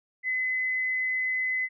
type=tone; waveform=sine; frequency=2027 Hz; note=B6; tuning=45 cents sharp; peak=-25 dBFS; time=0.23-1.69 s; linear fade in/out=50 ms; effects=none